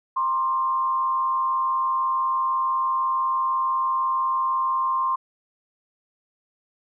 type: tone with frequency modulation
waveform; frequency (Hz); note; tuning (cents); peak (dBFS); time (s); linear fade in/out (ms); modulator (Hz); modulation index
sine; 1056; C6; +16; -20; 0.16-5.16; 10; 106; 0.5
effects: none